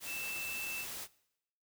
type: tone in noise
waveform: sine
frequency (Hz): 2652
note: E7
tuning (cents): +10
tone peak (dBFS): -39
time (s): 0.05-0.86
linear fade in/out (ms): 50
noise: white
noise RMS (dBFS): -43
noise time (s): 0-1.08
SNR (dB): +1
effects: noise-tail reverb RT60 0.8 s tail -21 dB re dry